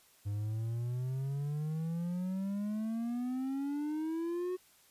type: exponential sweep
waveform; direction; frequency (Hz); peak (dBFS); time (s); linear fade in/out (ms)
triangle; up; 100.4 to 370; -31; 0.25-4.57; 20
effects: white hiss -64 dBFS RMS until 4.9 s + resampled to 32000 Hz